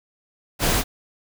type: noise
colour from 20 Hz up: pink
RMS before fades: -20 dBFS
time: 0.59-0.84 s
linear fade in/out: 50 ms
effects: none